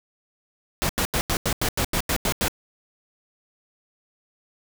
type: noise bursts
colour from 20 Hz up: pink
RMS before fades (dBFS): -23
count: 11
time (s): 0.82-2.482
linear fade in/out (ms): 0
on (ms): 72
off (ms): 87
effects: none